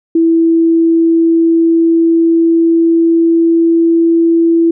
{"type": "tone with pitch glide", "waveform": "sine", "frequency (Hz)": [329.6, 333], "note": ["E4", "E4"], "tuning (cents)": [0, 18], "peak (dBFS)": -6, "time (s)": [0.15, 4.71], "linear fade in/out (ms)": 5, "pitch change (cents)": 18, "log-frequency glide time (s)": [0.26, 4.17], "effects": []}